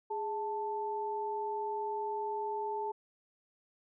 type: tone pair together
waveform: sine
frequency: 415.3 / 880 Hz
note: G#4 / A5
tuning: 0 / 0 cents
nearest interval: octave + minor second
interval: 1300 cents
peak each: -37 / -35 dBFS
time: 0.1-2.92 s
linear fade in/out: 10 ms
effects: none